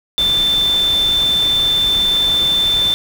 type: tone in noise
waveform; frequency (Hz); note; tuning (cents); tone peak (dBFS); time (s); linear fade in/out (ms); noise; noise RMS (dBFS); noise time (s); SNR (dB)
sine; 3544; A7; +12; -12; 0.18-2.94; 0; pink; -27; 0.18-2.94; +12
effects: none